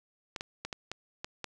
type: clicks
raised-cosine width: 0.2 ms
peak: -19 dBFS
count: 7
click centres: 0.362 / 0.409 / 0.65 / 0.728 / 0.916 / 1.245 / 1.443 s
effects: 9-bit